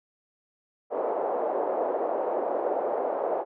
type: band-pass noise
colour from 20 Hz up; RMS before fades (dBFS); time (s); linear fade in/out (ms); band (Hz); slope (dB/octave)
white; -28; 0.9-3.45; 50; 410 to 710; 24
effects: none